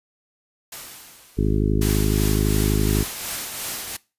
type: noise with exponential decay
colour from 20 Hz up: white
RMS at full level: -34 dBFS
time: 0.72-2.2 s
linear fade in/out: 5 ms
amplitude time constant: 320 ms
type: harmonic tone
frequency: 51.91 Hz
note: G#1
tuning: in tune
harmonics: 1 / 2 / 3 / 4 / 5 / 6 / 7 / 8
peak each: -21 / -24 / -26 / -27 / -28 / -29 / -29 / -30 dBFS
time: 1.37-3.04 s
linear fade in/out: 20 ms
type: noise with tremolo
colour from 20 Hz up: white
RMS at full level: -27 dBFS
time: 1.81-3.97 s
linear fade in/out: 10 ms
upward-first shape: triangle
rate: 2.8 Hz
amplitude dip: 45%
effects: noise-tail reverb RT60 0.3 s tail -22 dB re dry + resampled to 32000 Hz